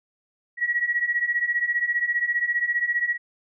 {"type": "beating tone pair", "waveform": "sine", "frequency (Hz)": [1907, 1922], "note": ["A#6", "B6"], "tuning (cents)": [39, -48], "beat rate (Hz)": 15, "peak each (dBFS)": [-26, -23], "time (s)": [0.57, 3.18], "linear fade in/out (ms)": 50, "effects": []}